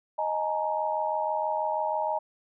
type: chord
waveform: sine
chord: D# suspended fourth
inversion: none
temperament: equal with one note detuned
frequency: 622.3 / 846.1 / 932.3 Hz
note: D#5 / G#5 / A#5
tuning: 0 / +32 / 0 cents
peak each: -30 dBFS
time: 0.18-2.19 s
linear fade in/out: 10 ms
effects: none